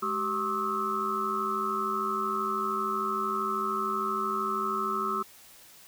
sine tone cluster, 211.4 / 385.1 / 1084 / 1209 / 1302 Hz, G#3 / G4 / C#6 / D6 / E6, +31 / -31 / -39 / +50 / -22 cents, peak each -38 / -35 / -34 / -35 / -30 dBFS, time 0.02-5.23 s, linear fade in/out 10 ms, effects white hiss -53 dBFS RMS until 5.87 s

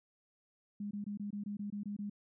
sine tone bursts, 204.9 Hz, G#3, 23 cents flat, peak -37 dBFS, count 10, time 0.8-2.098 s, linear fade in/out 5 ms, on 110 ms, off 22 ms, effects none

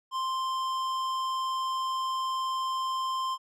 sine tone with tanh clipping, 1046.5 Hz, C6, in tune, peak -30 dBFS, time 0.11-3.38 s, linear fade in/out 50 ms, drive 14 dB, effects none

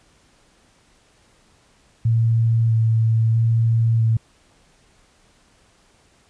sine tone with vibrato, 113.4 Hz, A#2, 47 cents flat, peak -14 dBFS, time 2.05-4.17 s, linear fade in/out 5 ms, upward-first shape square, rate 0.77 Hz, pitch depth 13 cents each way, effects pink hiss -57 dBFS RMS until 6.29 s + resampled to 22050 Hz

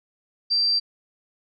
sine tone, 4699 Hz, D8, in tune, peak -18 dBFS, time 0.5-0.8 s, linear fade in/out 20 ms, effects none

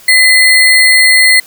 sine tone with sample-and-hold, 2021 Hz, B6, 39 cents sharp, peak -3 dBFS, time 0.08-1.4 s, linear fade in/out 5 ms, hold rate 6300 Hz, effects white hiss -38 dBFS RMS until 1.46 s

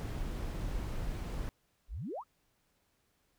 brown noise, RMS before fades -37 dBFS, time 0-1.49 s, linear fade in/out 0 ms
sine exponential sweep, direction up, 34.65 to 1347 Hz, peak -37 dBFS, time 1.88-2.24 s, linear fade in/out 50 ms
effects pink hiss -75 dBFS RMS until 3.38 s

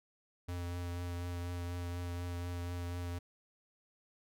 square tone with vibrato, 87.7 Hz, F2, 8 cents sharp, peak -38 dBFS, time 0.48-3.19 s, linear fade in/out 10 ms, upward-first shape triangle, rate 4.1 Hz, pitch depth 18 cents each way, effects none

